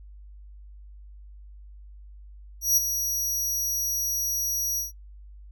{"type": "tone with ADSR envelope", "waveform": "sawtooth", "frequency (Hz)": 5780, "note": "F#8", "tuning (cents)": -41, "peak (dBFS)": -13, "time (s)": [2.61, 4.92], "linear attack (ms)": 160, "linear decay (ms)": 17, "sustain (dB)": -9, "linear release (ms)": 140, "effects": ["noise-tail reverb RT60 0.1 s tail -22 dB re dry", "added 50 Hz sine -43 dBFS peak until 5.51 s"]}